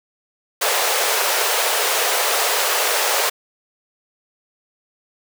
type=high-pass noise; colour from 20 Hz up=pink; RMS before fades=-19 dBFS; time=0.61-3.3 s; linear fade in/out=10 ms; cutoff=430 Hz; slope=48 dB/octave; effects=none